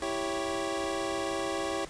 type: chord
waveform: 25% pulse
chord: C# diminished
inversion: first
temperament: equal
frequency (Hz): 329.6 / 392 / 554.4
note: E4 / G4 / C#5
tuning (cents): 0 / 0 / 0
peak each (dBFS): -31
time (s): 0.02-1.85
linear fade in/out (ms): 2
effects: pink hiss -47 dBFS RMS until 1.89 s + resampled to 22050 Hz